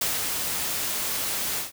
white noise with ADSR envelope, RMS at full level -25 dBFS, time 0.01-1.72 s, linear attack 4 ms, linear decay 170 ms, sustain -3 dB, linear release 140 ms, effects none

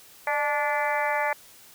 harmonic tone with a mistuned harmonic, 290.7 Hz, D4, 18 cents flat, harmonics 2 / 3 / 4 / 5 / 6 / 7 / 8, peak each -29 / -27 / -34 / -35 / -31 / -31 / -36 dBFS, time 0.27-1.33 s, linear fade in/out 2 ms, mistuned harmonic 2, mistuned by +44 cents, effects white hiss -51 dBFS RMS until 1.74 s

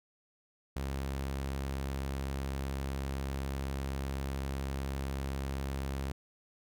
sawtooth tone, 67.9 Hz, C#2, 35 cents flat, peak -30 dBFS, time 0.76-6.12 s, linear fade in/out 5 ms, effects none

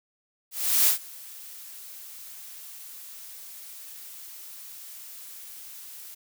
blue noise with ADSR envelope, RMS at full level -19 dBFS, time 0.51-6.15 s, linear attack 360 ms, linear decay 110 ms, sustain -24 dB, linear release 13 ms, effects none

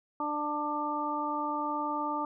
harmonic tone, 296.8 Hz, D4, 18 cents sharp, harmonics 1 / 2 / 3 / 4, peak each -36 / -40 / -33 / -34 dBFS, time 0.2-2.25 s, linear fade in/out 2 ms, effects none

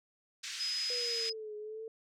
white band-pass noise, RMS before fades -42 dBFS, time 0.43-1.3 s, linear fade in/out 10 ms, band 1700 to 6300 Hz, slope 24 dB/octave
sine tone, 5040 Hz, D#8, 21 cents sharp, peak -33 dBFS, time 0.59-1.33 s, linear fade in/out 20 ms
sine exponential two-way sweep, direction down then up, 493.9 to 419.4 to 449.4 Hz, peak -40 dBFS, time 0.9-1.88 s, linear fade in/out 2 ms, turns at 1.56 s
effects none

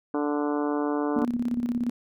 harmonic tone, 146.83 Hz, D3, in tune, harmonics 2 / 3 / 4 / 5 / 6 / 7 / 8 / 9 / 10, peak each -26 / -30 / -35 / -36 / -37 / -37 / -39 / -45 / -43 dBFS, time 0.14-1.25 s, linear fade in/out 2 ms
sine tone with tremolo, 240.4 Hz, B3, 46 cents flat, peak -22 dBFS, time 1.16-1.9 s, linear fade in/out 5 ms, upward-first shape square, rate 17 Hz, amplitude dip 60%
effects none

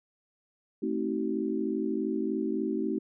sine chord, A diminished seventh, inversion none, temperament just, 220 / 264 / 316.8 / 380.2 Hz, A3 / C4 / Eb4 / Gb4, 0 / +16 / +31 / +47 cents, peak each -33 / -34 / -32 / -33 dBFS, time 0.82-2.99 s, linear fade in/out 10 ms, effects none

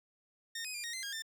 15% pulse tone with pitch steps, 1835 / 2515 / 2400 / 1868 / 2066 / 1625 / 1791 Hz, A#6 / D#7 / D7 / A#6 / C7 / G#6 / A6, -28 / +18 / +37 / +3 / -22 / -38 / +30 cents, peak -32 dBFS, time 0.55-1.222 s, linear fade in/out 5 ms, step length 96 ms, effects none

